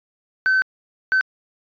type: tone bursts at uneven times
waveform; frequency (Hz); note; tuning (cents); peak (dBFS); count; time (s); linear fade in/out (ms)
triangle; 1531; G6; -41; -12; 2; 0.46-0.62 / 1.12-1.21; 0
effects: tanh soft clip ceiling -8 dBFS + resampled to 11025 Hz